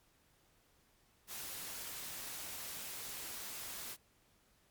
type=noise; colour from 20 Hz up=white; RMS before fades=-45 dBFS; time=1.27-3.97 s; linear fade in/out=50 ms; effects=pink hiss -71 dBFS RMS until 4.7 s + MP3 96 kbps